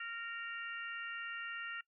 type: harmonic tone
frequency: 463.3 Hz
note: A#4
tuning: 11 cents flat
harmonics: 3 / 4 / 5 / 6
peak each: -44 / -45 / -54 / -46 dBFS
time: 0-1.81 s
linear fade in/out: 5 ms
effects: noise-tail reverb RT60 0.1 s tail -23 dB re dry